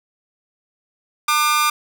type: tone with amplitude modulation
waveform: sawtooth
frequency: 1200 Hz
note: D6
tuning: 37 cents sharp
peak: -8 dBFS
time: 1.28-1.7 s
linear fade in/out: 5 ms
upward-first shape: sine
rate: 295 Hz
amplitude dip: 70%
effects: none